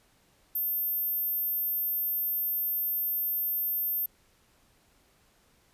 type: tone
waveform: sine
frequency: 13290 Hz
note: G#9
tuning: in tune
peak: -26 dBFS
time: 0.55-4.06 s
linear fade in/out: 5 ms
effects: pink hiss -65 dBFS RMS until 5.73 s + resampled to 32000 Hz